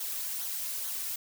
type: noise with flanger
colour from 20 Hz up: blue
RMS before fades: -35 dBFS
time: 0-1.16 s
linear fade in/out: 5 ms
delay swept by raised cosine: 0.39 to 2.59 ms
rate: 2.3 Hz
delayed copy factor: -0.6
effects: none